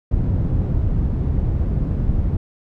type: low-pass noise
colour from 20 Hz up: white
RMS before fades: -19 dBFS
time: 0.11-2.37 s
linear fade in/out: 5 ms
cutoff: 110 Hz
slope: 12 dB/octave
effects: none